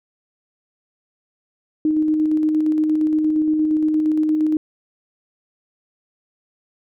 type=tone with tremolo; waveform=sine; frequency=309.3 Hz; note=D#4; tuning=10 cents flat; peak=-14 dBFS; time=1.85-4.57 s; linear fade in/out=2 ms; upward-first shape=square; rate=8.6 Hz; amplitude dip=25%; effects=none